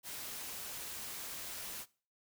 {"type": "noise", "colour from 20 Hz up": "white", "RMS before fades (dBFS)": -44, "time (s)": [0.03, 1.86], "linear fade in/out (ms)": 50, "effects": ["noise-tail reverb RT60 0.4 s tail -21 dB re dry"]}